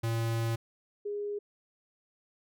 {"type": "tone pair in turn", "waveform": ["square", "sine"], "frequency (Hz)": [114.5, 411.2], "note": ["A#2", "G#4"], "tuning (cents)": [-31, -17], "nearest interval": "octave + minor seventh", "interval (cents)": 2214, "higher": "second", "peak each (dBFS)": [-29, -32], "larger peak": "first", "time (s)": [[0.03, 0.56], [1.05, 1.39]], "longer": "first", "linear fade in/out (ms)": 10, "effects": []}